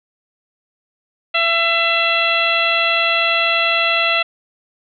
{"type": "harmonic tone", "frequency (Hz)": 671, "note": "E5", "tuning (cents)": 31, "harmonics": [1, 2, 3, 4, 5, 6], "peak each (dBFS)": [-22, -21, -22, -17, -22, -27], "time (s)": [1.34, 4.23], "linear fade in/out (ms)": 10, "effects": []}